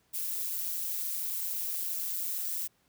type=noise with amplitude modulation; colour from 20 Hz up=violet; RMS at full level=-31 dBFS; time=0.13-2.68 s; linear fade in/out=20 ms; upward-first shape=sine; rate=174 Hz; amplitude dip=65%; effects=pink hiss -70 dBFS RMS until 2.88 s + high-pass 60 Hz 12 dB/octave